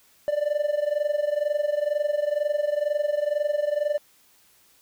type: tone with amplitude modulation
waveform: triangle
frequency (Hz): 591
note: D5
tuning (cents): +11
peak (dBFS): -16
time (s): 0.28-3.98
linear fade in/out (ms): 0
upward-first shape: sine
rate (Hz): 22.1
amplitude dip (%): 85
effects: tanh soft clip ceiling -12 dBFS + white hiss -59 dBFS RMS until 4.81 s